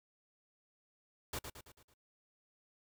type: noise with echo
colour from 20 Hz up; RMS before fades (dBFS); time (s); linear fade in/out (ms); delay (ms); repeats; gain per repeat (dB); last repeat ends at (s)
pink; -40; 1.33-1.39; 5; 110; 5; -6; 1.94
effects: noise-tail reverb RT60 0.1 s tail -26 dB re dry